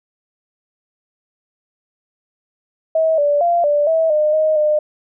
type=tone with pitch steps; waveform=sine; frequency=642 / 581 / 690 / 586 / 648 / 607 / 624 / 605 Hz; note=E5 / D5 / F5 / D5 / E5 / D#5 / D#5 / D#5; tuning=-46 / -19 / -21 / -4 / -30 / -43 / +5 / -49 cents; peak=-12 dBFS; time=2.95-4.79 s; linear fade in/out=5 ms; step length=230 ms; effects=none